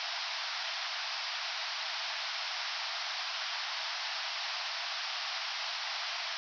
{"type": "band-pass noise", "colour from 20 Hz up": "white", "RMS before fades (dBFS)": -37, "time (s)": [0, 6.37], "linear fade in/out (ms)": 0, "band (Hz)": [640, 5500], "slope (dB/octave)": 96, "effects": []}